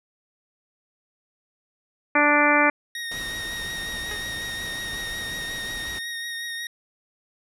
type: harmonic tone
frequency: 293.7 Hz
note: D4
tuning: in tune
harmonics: 1 / 2 / 3 / 4 / 5 / 6 / 7 / 8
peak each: -24 / -24 / -24 / -24 / -24 / -24 / -24 / -24 dBFS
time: 2.15-2.7 s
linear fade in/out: 5 ms
type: tone with vibrato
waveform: 25% pulse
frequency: 1864.7 Hz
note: A#6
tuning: in tune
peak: -26 dBFS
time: 2.95-6.67 s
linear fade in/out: 2 ms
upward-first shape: triangle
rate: 5.5 Hz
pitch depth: 23 cents each way
type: noise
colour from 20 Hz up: pink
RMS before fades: -38 dBFS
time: 3.11-5.99 s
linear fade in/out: 5 ms
type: tone with exponential decay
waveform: 10% pulse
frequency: 420.2 Hz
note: G#4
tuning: 20 cents sharp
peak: -23 dBFS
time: 4.11-4.26 s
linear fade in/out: 2 ms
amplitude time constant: 32 ms
effects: low-pass 12000 Hz 12 dB/octave